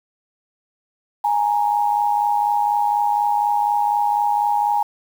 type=tone pair together; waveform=sine; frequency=830 / 934.1 Hz; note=G#5 / A#5; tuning=-1 / +3 cents; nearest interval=major second; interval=204 cents; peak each=-17 / -21 dBFS; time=1.24-4.83 s; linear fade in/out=5 ms; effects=7-bit